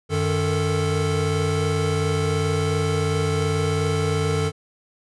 square tone cluster, 93.6 / 154.5 / 440.7 Hz, F#2 / D#3 / A4, +20 / -12 / +3 cents, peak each -25 dBFS, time 0.09-4.52 s, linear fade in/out 50 ms, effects resampled to 24000 Hz

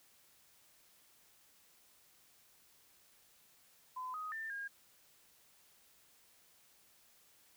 sine tone with pitch steps, 1017 / 1253 / 1788 / 1623 Hz, C6 / D#6 / A6 / G#6, -50 / +12 / +27 / -40 cents, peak -40 dBFS, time 3.96-4.68 s, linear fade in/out 10 ms, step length 180 ms, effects white hiss -67 dBFS RMS until 7.56 s

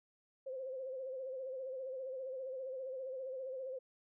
sine tone with vibrato, 523 Hz, C5, 1 cent flat, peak -40 dBFS, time 0.46-3.79 s, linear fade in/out 10 ms, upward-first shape sine, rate 15 Hz, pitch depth 57 cents each way, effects none

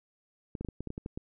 clicks, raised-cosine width 3 ms, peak -24 dBFS, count 10, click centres 0.552 / 0.61 / 0.648 / 0.687 / 0.806 / 0.873 / 0.904 / 0.979 / 1.061 / 1.175 s, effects none

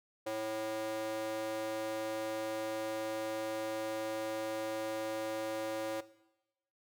square tone with high-pass filter, 109.5 Hz, A2, 8 cents flat, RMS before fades -37 dBFS, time 0.26-6.01 s, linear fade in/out 10 ms, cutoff 470 Hz, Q 5.4, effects noise-tail reverb RT60 0.9 s tail -17 dB re dry

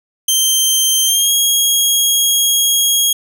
15% pulse tone with pitch glide, 3136 to 3286 Hz, G7 to G#7, 0 to -19 cents, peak -4 dBFS, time 0.28-3.13 s, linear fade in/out 5 ms, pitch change +81 cents, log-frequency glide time 1.05-1.32 s, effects none

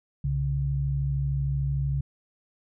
sine tone pair together, 65.41 / 138.6 Hz, C2 / C#3, 0 / 0 cents, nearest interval octave + minor second, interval 1300 cents, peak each -29 / -25 dBFS, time 0.24-2.01 s, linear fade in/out 5 ms, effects none

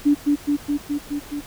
sine tone with echo, 290 Hz, D4, 22 cents flat, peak -12 dBFS, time 0.05-0.15 s, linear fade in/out 20 ms, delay 210 ms, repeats 6, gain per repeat -2 dB, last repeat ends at 1.41 s, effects pink hiss -41 dBFS RMS until 1.46 s

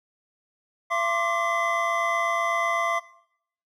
triangle tone cluster, 678 / 1061 / 1169 / 2032 Hz, E5 / C6 / D6 / B6, +49 / +24 / -8 / +49 cents, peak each -26 dBFS, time 0.9-3 s, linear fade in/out 20 ms, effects noise-tail reverb RT60 0.7 s tail -19 dB re dry

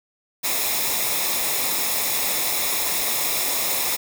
white noise with comb filter, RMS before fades -23 dBFS, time 0.43-3.97 s, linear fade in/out 20 ms, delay 0.66 ms, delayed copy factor -0.6, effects none

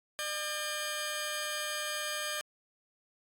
10% pulse tone pair together, 602.3 / 1608 Hz, D5 / G6, +44 / +44 cents, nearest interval octave + perfect fourth, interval 1700 cents, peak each -28 dBFS, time 0.19-2.41 s, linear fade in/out 0 ms, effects AAC 64 kbps

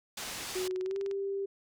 white low-pass noise, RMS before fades -40 dBFS, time 0.17-0.68 s, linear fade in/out 5 ms, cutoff 7300 Hz, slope 12 dB/octave
sine tone with pitch glide, 370 to 394.3 Hz, F#4 to G4, 0 to +10 cents, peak -31 dBFS, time 0.55-1.46 s, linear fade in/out 10 ms, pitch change +110 cents, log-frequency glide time 0.83-0.97 s
click train, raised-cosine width 0.2 ms, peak -30 dBFS, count 10, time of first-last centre 0.66-1.112 s, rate 19.9 Hz
effects none

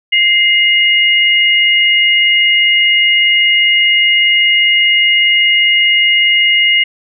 sine tone pair together, 2093 / 2868 Hz, C7 / F7, 0 / +45 cents, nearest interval perfect fourth, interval 545 cents, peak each -10 dBFS, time 0.12-6.84 s, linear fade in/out 10 ms, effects none

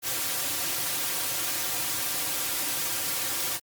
white noise with comb filter, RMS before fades -29 dBFS, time 0.02-3.6 s, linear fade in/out 50 ms, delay 4.7 ms, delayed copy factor -0.85, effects high-pass 100 Hz 12 dB/octave + Opus 48 kbps

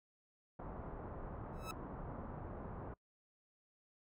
pink low-pass noise, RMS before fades -47 dBFS, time 0.59-2.94 s, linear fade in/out 5 ms, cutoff 1200 Hz, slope 24 dB/octave
sawtooth tone with exponential growth, 1300 Hz, E6, 24 cents flat, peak -37 dBFS, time 1.53-1.71 s, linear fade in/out 1 ms, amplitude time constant 39 ms
effects noise-tail reverb RT60 0.1 s tail -24 dB re dry

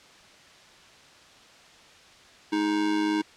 square tone with amplitude modulation, 313 Hz, D#4, 10 cents sharp, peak -21 dBFS, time 2.52-3.22 s, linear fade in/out 10 ms, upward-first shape sine, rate 102 Hz, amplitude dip 60%, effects white hiss -52 dBFS RMS until 3.36 s + low-pass 5000 Hz 12 dB/octave

